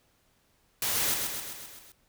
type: noise with echo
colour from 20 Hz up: white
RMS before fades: -29 dBFS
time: 0.82-1.14 s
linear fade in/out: 2 ms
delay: 130 ms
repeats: 6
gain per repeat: -4 dB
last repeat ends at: 1.92 s
effects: pink hiss -68 dBFS RMS until 2.08 s